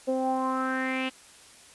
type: tone with low-pass filter sweep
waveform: sawtooth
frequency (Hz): 260.7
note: C4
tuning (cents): -6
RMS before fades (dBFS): -28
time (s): 0.07-1.1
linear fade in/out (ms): 20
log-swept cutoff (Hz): 550 to 2900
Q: 5.7
effects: white hiss -52 dBFS RMS until 1.74 s + resampled to 24000 Hz